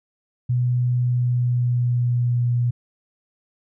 sine tone with pitch glide, 123.47 to 121.07 Hz, B2 to B2, 0 to -34 cents, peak -17 dBFS, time 0.49-2.71 s, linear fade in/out 10 ms, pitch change -34 cents, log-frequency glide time 0.99-2.51 s, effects none

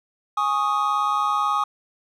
triangle chord, Ab suspended fourth, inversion none, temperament just, 830.6 / 1107.5 / 1245.9 Hz, Ab5 / Db6 / Eb6, 0 / -2 / +2 cents, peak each -24 / -23 / -20 dBFS, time 0.37-1.64 s, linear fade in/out 5 ms, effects none

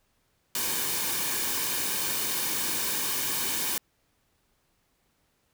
white noise with comb filter, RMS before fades -29 dBFS, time 0.55-3.78 s, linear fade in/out 2 ms, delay 1.5 ms, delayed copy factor -0.55, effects pink hiss -71 dBFS RMS until 5.53 s

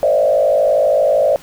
sine tone with frequency modulation, 591 Hz, D5, 11 cents sharp, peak -10 dBFS, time 0.03-1.36 s, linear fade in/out 0 ms, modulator 52.6 Hz, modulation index 1.4, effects pink hiss -41 dBFS RMS until 1.42 s

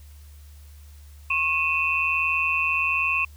sine tone cluster, 1085 / 2510 / 2671 Hz, C#6 / D#7 / E7, -37 / +15 / +22 cents, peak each -28 / -24 / -24 dBFS, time 1.3-3.25 s, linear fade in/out 5 ms, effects added 73 Hz sine -43 dBFS peak until 3.36 s + white hiss -57 dBFS RMS until 3.36 s

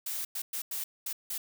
blue noise bursts at uneven times, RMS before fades -35 dBFS, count 6, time 0.06-0.25 / 0.35-0.42 / 0.53-0.62 / 0.71-0.84 / 1.06-1.13 / 1.3-1.38 s, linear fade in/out 5 ms, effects none

